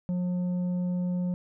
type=tone with tanh clipping; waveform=triangle; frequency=179.2 Hz; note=F3; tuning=45 cents sharp; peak=-27 dBFS; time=0.09-1.34 s; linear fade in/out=0 ms; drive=10 dB; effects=none